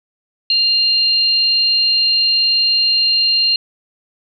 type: tone pair together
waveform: sine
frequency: 2798 / 4187 Hz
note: F7 / C8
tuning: +3 / 0 cents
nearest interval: perfect fifth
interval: 697 cents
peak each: -19 / -12 dBFS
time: 0.5-3.56 s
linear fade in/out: 2 ms
effects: none